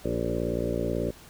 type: harmonic tone with a mistuned harmonic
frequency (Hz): 58.27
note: A#1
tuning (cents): 0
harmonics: 1 / 2 / 3 / 4 / 5 / 6 / 7 / 8 / 9 / 10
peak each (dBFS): -35 / -35 / -35 / -35 / -35 / -35 / -35 / -35 / -35 / -35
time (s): 0.04-1.11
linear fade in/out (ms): 10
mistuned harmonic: 6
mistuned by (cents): +27
effects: pink hiss -50 dBFS RMS until 1.29 s